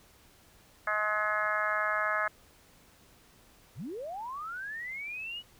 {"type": "harmonic tone", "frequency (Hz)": 211.7, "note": "G#3", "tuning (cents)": 33, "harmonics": [3, 4, 5, 6, 7, 8, 9, 10], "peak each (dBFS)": [-35, -41, -38, -32, -37, -32, -45, -40], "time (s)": [0.87, 2.28], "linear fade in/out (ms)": 5}
{"type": "linear sweep", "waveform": "sine", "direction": "up", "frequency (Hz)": [73.7, 2960], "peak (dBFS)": -36, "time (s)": [3.75, 5.43], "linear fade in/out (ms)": 50}
{"effects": ["pink hiss -60 dBFS RMS until 5.59 s"]}